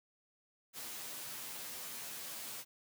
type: noise with comb filter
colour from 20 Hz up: white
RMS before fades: -45 dBFS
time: 0.73-2.65 s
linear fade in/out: 50 ms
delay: 11 ms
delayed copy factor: -1
effects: high-pass 100 Hz 12 dB/octave